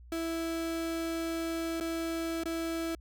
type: tone with dropouts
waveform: 35% pulse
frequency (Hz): 329.6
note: E4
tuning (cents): 0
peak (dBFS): -30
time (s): 0.12-2.95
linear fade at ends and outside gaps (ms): 2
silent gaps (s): 1.801-1.808 / 2.436-2.456
effects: added 60 Hz sine -49 dBFS peak until 3 s